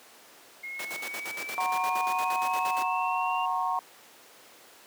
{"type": "exponential sweep", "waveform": "sine", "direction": "up", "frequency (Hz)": [2144, 2794], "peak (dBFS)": -35, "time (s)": [0.63, 3.46], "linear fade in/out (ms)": 10}
{"type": "noise with tremolo", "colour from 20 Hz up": "pink", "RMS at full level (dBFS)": -36, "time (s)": [0.79, 2.84], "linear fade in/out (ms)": 5, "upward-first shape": "square", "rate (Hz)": 8.6, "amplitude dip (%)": 75}
{"type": "chord", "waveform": "sine", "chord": "F# major", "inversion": "none", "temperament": "equal with one note detuned", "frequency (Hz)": [740, 932.3, 1085.9], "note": ["F#5", "A#5", "C#6"], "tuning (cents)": [0, 0, -36], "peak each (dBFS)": -30, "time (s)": [1.58, 3.79], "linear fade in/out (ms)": 0}
{"effects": ["pink hiss -52 dBFS RMS until 4.86 s", "high-pass 400 Hz 12 dB/octave"]}